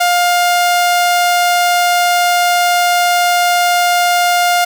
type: tone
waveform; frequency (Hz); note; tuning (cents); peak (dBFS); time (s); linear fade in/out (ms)
sawtooth; 706; F5; +19; -6; 0-4.65; 10
effects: none